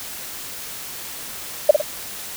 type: tone with echo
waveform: sine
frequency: 599 Hz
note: D5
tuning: 34 cents sharp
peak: -4 dBFS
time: 1.69-1.71 s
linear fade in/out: 5 ms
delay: 53 ms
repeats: 2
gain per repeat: -7 dB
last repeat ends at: 1.816 s
effects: white hiss -33 dBFS RMS until 2.36 s